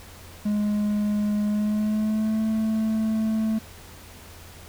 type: tone with pitch glide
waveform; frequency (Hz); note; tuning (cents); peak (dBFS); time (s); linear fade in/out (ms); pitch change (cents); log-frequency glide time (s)
triangle; 208.5 to 219.6; G#3 to A3; +7 to -3; -19; 0.45-3.59; 10; +90; 1.46-2.43
effects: added 86 Hz sine -47 dBFS peak until 4.68 s + pink hiss -46 dBFS RMS until 4.68 s